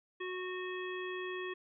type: harmonic tone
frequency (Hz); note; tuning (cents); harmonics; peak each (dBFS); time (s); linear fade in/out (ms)
367.1; F#4; -14; 1 / 3 / 5 / 7 / 9; -39 / -46 / -44 / -48 / -51; 0.2-1.54; 10
effects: none